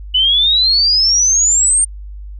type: exponential sweep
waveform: sine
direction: up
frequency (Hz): 2960 to 8870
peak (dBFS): -9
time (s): 0.14-1.85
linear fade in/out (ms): 10
effects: added 50 Hz sine -27 dBFS peak until 2.39 s